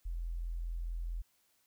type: tone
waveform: sine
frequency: 42.26 Hz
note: E1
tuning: 44 cents sharp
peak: -35 dBFS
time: 0.05-1.22 s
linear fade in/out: 10 ms
effects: white hiss -73 dBFS RMS until 1.66 s